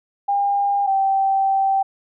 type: tone pair in turn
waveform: sine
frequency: 804 / 778 Hz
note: G5 / G5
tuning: +44 / -13 cents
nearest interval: minor second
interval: 57 cents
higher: first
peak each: -16 / -15 dBFS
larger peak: second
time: 0.28-0.87 / 0.87-1.83 s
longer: second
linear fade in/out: 10 ms
effects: none